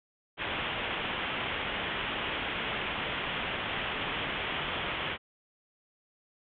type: low-pass noise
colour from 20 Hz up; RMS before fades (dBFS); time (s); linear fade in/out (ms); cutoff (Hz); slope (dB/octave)
white; -34; 0.37-5.18; 50; 3400; 96
effects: none